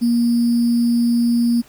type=tone with sample-and-hold; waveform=sine; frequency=236.5 Hz; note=A#3; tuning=25 cents sharp; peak=-13 dBFS; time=0.01-1.62 s; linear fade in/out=20 ms; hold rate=4900 Hz; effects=pink hiss -49 dBFS RMS until 1.68 s